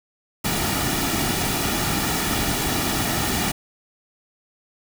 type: noise with comb filter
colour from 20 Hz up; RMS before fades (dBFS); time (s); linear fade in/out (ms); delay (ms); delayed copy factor
pink; -23; 0.44-3.52; 10; 1.9; -0.55
effects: none